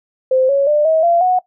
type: tone with pitch steps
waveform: sine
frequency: 519 / 556.3 / 596.2 / 639 / 684.8 / 734 Hz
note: C5 / C#5 / D5 / D#5 / F5 / F#5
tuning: -14 / +6 / +26 / +46 / -34 / -14 cents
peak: -10 dBFS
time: 0.31-1.39 s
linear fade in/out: 5 ms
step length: 180 ms
effects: noise-tail reverb RT60 0.1 s tail -18 dB re dry